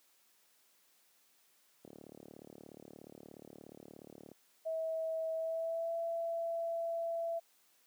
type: click train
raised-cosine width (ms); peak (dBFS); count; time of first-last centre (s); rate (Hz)
2; -36; 92; 1.85-4.316; 36.9
type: tone with pitch glide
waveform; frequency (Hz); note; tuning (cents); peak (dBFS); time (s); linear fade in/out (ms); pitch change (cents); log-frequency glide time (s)
sine; 646 to 669.2; E5 to E5; -35 to +26; -34; 4.65-7.4; 20; +61; 5.34-5.96
effects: white hiss -70 dBFS RMS until 7.86 s + high-pass 200 Hz 12 dB/octave